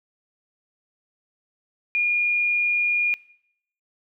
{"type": "tone", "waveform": "sine", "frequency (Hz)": 2427, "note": "D#7", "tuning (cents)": -44, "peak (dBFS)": -19, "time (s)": [1.95, 3.14], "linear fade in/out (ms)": 0, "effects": ["noise-tail reverb RT60 0.7 s tail -21 dB re dry"]}